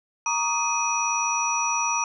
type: tone cluster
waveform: sine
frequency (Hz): 937 / 1136 / 1235 / 2512 / 5850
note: A#5 / C#6 / D#6 / D#7 / F#8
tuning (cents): +9 / +42 / -13 / +16 / -21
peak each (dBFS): -26 / -32 / -30 / -29 / -27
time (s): 0.26-2.04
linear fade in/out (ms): 2
effects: none